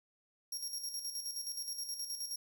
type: tone with tremolo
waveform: 25% pulse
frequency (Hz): 5588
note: F8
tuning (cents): 0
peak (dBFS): -32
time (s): 0.52-2.36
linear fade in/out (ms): 5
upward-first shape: square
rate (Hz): 9.5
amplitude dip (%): 55
effects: none